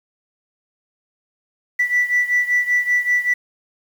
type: beating tone pair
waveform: sine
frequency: 1965 / 1970.2 Hz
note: B6 / B6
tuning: -9 / -5 cents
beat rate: 5.2 Hz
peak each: -16 / -19 dBFS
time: 1.79-3.34 s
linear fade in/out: 10 ms
effects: tanh soft clip ceiling -10 dBFS + 7-bit